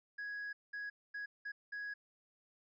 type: tone bursts at uneven times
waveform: triangle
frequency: 1664 Hz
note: G#6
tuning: 3 cents sharp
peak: -38 dBFS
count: 5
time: 0.18-0.53 / 0.73-0.9 / 1.14-1.26 / 1.45-1.52 / 1.72-1.94 s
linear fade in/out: 10 ms
effects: tanh soft clip ceiling -34 dBFS + resampled to 16000 Hz